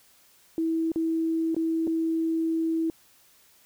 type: tone with dropouts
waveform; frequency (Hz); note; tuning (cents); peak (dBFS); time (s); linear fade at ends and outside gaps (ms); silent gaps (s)
sine; 325.5; E4; -22; -23; 0.58-2.9; 1; 0.918-0.959 / 1.546-1.565 / 1.87-1.875
effects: white hiss -59 dBFS RMS until 3.65 s